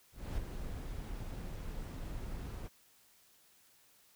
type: noise with ADSR envelope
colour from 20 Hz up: brown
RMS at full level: -36 dBFS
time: 0.12-2.69 s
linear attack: 260 ms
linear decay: 3 ms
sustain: -6 dB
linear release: 29 ms
effects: white hiss -66 dBFS RMS until 4.15 s